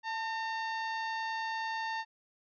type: harmonic tone with a mistuned harmonic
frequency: 910 Hz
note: A#5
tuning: 42 cents flat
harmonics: 1 / 2 / 3 / 4 / 5 / 6 / 7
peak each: -35 / -38 / -47 / -49 / -48 / -58 / -60 dBFS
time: 0.03-2.05 s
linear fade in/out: 50 ms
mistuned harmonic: 1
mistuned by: -41 cents
effects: none